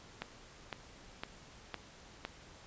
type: click train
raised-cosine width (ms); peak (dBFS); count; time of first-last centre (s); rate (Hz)
0.3; -22; 5; 0.22-2.25; 1.97
effects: pink hiss -56 dBFS RMS until 2.66 s + resampled to 16000 Hz